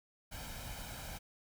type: noise with comb filter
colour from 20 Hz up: pink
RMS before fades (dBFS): -45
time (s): 0.31-1.19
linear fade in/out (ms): 20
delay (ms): 1.3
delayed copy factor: +0.65
effects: none